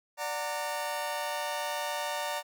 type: chord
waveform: sawtooth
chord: D augmented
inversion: none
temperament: just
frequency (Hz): 587.3 / 734.2 / 917.7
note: D5 / F#5 / A#5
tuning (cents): 0 / -14 / -27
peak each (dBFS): -32 / -35 / -31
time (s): 0.17-2.43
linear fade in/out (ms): 50
effects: none

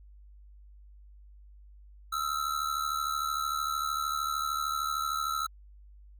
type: ring-modulated tone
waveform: square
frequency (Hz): 1318.5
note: E6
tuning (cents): 0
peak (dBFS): -27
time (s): 2.12-5.47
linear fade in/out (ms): 10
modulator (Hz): 36.6
effects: added 50 Hz sine -50 dBFS peak until 6.19 s

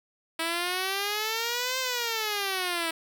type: exponential two-way sweep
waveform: 5% pulse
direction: up then down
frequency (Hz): 324.1 to 523 to 324.1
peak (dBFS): -16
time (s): 0.39-2.91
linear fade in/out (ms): 5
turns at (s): 1.79
effects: none

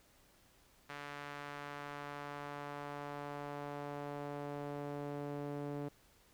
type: tone with band-pass filter sweep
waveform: sawtooth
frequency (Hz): 144.5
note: D3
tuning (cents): -28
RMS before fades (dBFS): -44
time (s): 0.89-5.89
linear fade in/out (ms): 10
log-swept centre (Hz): 1700 to 390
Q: 1
effects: pink hiss -67 dBFS RMS until 6.33 s

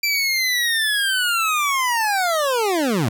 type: linear sweep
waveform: 25% pulse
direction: down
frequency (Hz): 2349 to 98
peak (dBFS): -14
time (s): 0.03-3.09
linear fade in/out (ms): 5
effects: none

